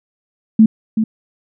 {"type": "tone with echo", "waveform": "sine", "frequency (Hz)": 220.1, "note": "A3", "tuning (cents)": 1, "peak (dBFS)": -4, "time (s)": [0.59, 0.66], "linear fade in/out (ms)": 5, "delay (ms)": 380, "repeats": 1, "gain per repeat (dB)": -8, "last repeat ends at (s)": 1.04, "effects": []}